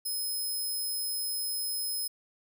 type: tone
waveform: 5% pulse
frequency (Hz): 5130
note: E8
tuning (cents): -48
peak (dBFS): -25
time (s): 0.05-2.08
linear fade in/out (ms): 10
effects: none